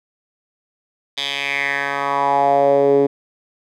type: tone with band-pass filter sweep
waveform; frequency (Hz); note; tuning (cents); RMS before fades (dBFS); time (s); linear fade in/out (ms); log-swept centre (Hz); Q
10% pulse; 140.4; C#3; +22; -17; 1.17-3.07; 10; 3600 to 360; 3.9
effects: none